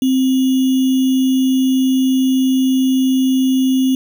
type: tone with sample-and-hold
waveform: sine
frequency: 261.6 Hz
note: C4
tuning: in tune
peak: -11 dBFS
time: 0.02-3.95 s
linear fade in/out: 2 ms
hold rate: 3150 Hz
effects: none